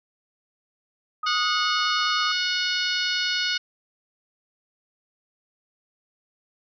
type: tone with vibrato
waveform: sine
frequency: 1244.5 Hz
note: D#6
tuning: in tune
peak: -25 dBFS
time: 1.23-2.32 s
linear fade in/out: 5 ms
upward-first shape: square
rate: 9.6 Hz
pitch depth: 12 cents each way
type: harmonic tone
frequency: 730 Hz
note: F#5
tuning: 24 cents flat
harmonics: 2 / 3 / 4 / 5 / 6 / 7 / 8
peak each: -28 / -32 / -29 / -31 / -29 / -31 / -41 dBFS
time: 1.26-3.58 s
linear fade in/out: 10 ms
effects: none